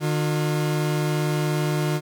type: tone pair together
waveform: 40% pulse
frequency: 151.36 / 360 Hz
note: D#3 / F#4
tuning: -47 / -47 cents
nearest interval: octave + minor third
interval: 1500 cents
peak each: -21 / -27 dBFS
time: 0-2.01 s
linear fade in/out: 50 ms
effects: none